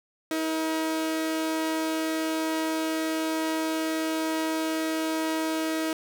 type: tone pair together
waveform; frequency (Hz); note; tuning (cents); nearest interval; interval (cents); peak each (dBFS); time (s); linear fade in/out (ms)
sawtooth; 318.7 / 477.5; D#4 / A#4; +42 / +42; perfect fifth; 700; -22 / -34; 0.31-5.93; 2
effects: none